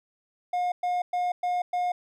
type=tone bursts; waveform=triangle; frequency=716 Hz; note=F5; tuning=43 cents sharp; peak=-22 dBFS; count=5; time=0.53-1.92 s; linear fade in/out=5 ms; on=190 ms; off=110 ms; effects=none